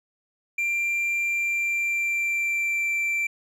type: tone with pitch glide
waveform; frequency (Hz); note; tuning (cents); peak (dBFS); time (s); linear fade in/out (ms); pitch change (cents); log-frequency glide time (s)
triangle; 2372 to 2346; D7 to D7; +17 to -2; -21; 0.58-3.27; 5; -19; 1.22-2.94
effects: none